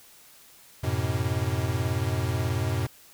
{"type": "tone cluster", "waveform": "square", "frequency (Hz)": [90.1, 108.6, 126.9], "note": ["F#2", "A2", "B2"], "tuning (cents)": [-45, -22, 47], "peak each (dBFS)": -30, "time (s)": [0.83, 2.87], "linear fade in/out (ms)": 10, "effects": ["white hiss -53 dBFS RMS until 3.13 s"]}